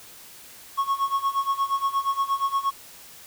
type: tone with tremolo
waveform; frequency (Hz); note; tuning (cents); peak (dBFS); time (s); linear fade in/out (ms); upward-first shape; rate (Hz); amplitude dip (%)
triangle; 1100; C#6; -14; -17; 0.77-2.71; 20; sine; 8.5; 85
effects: white hiss -46 dBFS RMS until 3.26 s